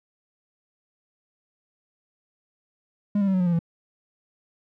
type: tone with pitch steps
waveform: triangle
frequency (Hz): 205.1 / 198.23 / 191.59 / 185.17 / 178.96 / 172.97 / 167.17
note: G#3 / G3 / G3 / F#3 / F3 / F3 / E3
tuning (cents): -21 / +20 / -39 / +2 / +43 / -16 / +25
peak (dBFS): -17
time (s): 3.15-3.591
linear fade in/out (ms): 5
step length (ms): 63
effects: none